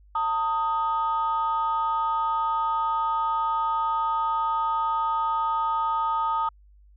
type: tone pair together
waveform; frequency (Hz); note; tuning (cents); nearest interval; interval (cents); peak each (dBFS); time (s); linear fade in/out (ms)
sine; 900 / 1249; A5 / D#6; +39 / +6; tritone; 567; -24; 0.15-6.49; 5
effects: tanh soft clip ceiling -17 dBFS + added 50 Hz sine -51 dBFS peak until 6.96 s